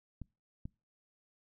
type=clicks; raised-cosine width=5 ms; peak=-30 / -29 dBFS; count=2; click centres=0.217 / 0.655 s; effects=noise-tail reverb RT60 0.3 s tail -26 dB re dry